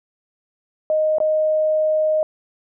sine tone with dropouts, 621 Hz, D#5, 3 cents flat, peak -15 dBFS, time 0.9-2.23 s, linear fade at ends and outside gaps 1 ms, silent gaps 1.184-1.202 s, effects none

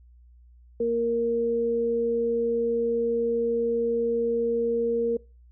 sine tone pair together, 233.1 / 466.2 Hz, A#3 / A#4, 0 / 0 cents, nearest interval octave, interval 1200 cents, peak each -31 / -22 dBFS, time 0.8-5.17 s, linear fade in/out 5 ms, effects noise-tail reverb RT60 0.3 s tail -23 dB re dry + added 60 Hz sine -50 dBFS peak until 5.51 s

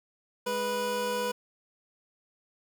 25% pulse tone pair together, 207.7 / 491.7 Hz, G#3 / B4, 0 / -8 cents, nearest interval octave + minor third, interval 1492 cents, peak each -34 / -25 dBFS, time 0.46-1.32 s, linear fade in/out 10 ms, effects 10-bit

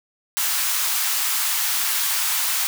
white high-pass noise, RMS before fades -22 dBFS, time 0.37-2.67 s, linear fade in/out 0 ms, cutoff 850 Hz, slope 24 dB/octave, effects none

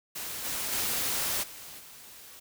white noise with level steps, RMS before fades -37 / -33 / -30 / -45 / -49 dBFS, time 0.15-2.4 s, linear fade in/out 10 ms, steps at 0.44 / 0.71 / 1.42 / 1.78 s, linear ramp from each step 20 ms, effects none

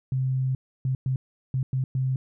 sine tone bursts at uneven times, 130.81 Hz, C3, in tune, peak -22 dBFS, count 6, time 0.12-0.55 / 0.85-0.95 / 1.06-1.16 / 1.54-1.63 / 1.73-1.84 / 1.95-2.16 s, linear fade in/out 2 ms, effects none

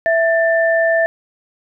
sine tone pair together, 660 / 1777.3 Hz, E5 / A6, +2 / +17 cents, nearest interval octave + perfect fourth, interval 1715 cents, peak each -13 / -17 dBFS, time 0.06-1.06 s, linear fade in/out 0 ms, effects none

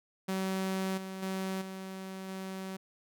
sawtooth tone with level steps, 190.1 Hz, F#3, 47 cents sharp, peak -27 / -35 / -29 / -36 / -34 dBFS, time 0.28-2.77 s, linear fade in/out 10 ms, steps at 0.97 / 1.22 / 1.61 / 2.28 s, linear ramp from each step 10 ms, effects none

